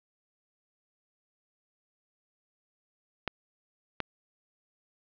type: clicks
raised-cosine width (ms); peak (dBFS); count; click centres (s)
0.3; -13; 2; 3.277 / 4.003
effects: low-pass 4000 Hz 12 dB/octave